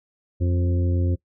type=harmonic tone with a mistuned harmonic; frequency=88 Hz; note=F2; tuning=14 cents sharp; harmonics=1 / 2 / 3 / 4 / 5 / 6; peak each=-19 / -34 / -30 / -32 / -44 / -37 dBFS; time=0.4-1.16 s; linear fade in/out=20 ms; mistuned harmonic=2; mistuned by=-17 cents; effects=noise-tail reverb RT60 0.1 s tail -21 dB re dry